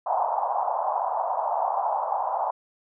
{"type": "band-pass noise", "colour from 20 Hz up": "pink", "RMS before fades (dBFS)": -26, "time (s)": [0.06, 2.51], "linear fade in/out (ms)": 5, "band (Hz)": [680, 980], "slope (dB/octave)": 48, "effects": []}